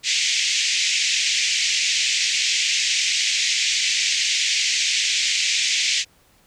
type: band-pass noise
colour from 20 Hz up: pink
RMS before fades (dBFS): -21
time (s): 0.03-6.05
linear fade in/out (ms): 50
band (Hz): 2100 to 7300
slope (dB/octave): 48
effects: pink hiss -57 dBFS RMS until 6.46 s